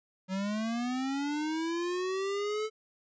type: linear sweep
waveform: square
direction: up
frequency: 185 to 438 Hz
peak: -31 dBFS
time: 0.28-2.7 s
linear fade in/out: 50 ms
effects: resampled to 16000 Hz